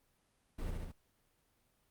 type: noise with echo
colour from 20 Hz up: brown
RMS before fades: -40 dBFS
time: 0.58-0.71 s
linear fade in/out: 10 ms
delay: 70 ms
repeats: 3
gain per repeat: -2 dB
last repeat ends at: 0.92 s
effects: pink hiss -75 dBFS RMS until 1.9 s + Opus 32 kbps